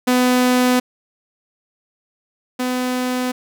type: tone pair in turn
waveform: sawtooth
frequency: 250.4 / 251.8 Hz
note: B3 / B3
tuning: +24 / +34 cents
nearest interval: unison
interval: 10 cents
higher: second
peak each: -9 / -15 dBFS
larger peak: first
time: 0.07-0.8 / 2.59-3.32 s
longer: neither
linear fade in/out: 10 ms
effects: none